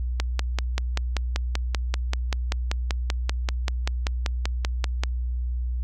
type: click train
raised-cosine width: 0.2 ms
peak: -8 dBFS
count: 26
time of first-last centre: 0.2-5.036 s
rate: 5.17 Hz
effects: added 61 Hz sine -24 dBFS peak until 5.83 s